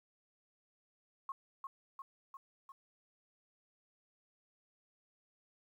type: tone with echo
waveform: sine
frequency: 1086 Hz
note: C#6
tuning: 36 cents flat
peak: -38 dBFS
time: 1.29-1.32 s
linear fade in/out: 2 ms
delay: 350 ms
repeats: 4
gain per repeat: -3 dB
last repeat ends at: 2.72 s
effects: 12-bit